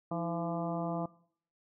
harmonic tone with a mistuned harmonic, 170 Hz, F3, 46 cents flat, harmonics 1 / 2 / 3 / 4 / 5 / 6 / 7, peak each -36 / -39 / -43 / -38 / -44 / -45 / -44 dBFS, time 0.11-1.06 s, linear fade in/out 5 ms, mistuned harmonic 2, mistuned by -81 cents, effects noise-tail reverb RT60 0.6 s tail -21 dB re dry

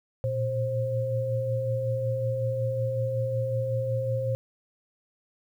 sine tone cluster, 112.7 / 118.1 / 529 Hz, A2 / A#2 / C5, +42 / +23 / +19 cents, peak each -37 / -28 / -28 dBFS, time 0.24-4.35 s, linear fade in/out 0 ms, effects 10-bit

